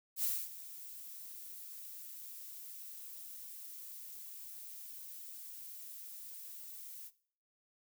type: noise with ADSR envelope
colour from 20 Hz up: violet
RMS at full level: -33 dBFS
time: 0.16-7.11 s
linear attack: 74 ms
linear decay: 250 ms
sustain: -16 dB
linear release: 48 ms
effects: noise-tail reverb RT60 0.5 s tail -18 dB re dry